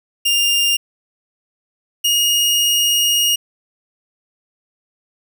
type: tone pair in turn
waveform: sawtooth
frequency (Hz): 2803 / 2864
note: F7 / F7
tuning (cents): +6 / +43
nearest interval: unison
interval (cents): 37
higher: second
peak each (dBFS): -10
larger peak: neither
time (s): 0.25-0.77 / 2.04-3.36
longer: second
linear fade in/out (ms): 10
effects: none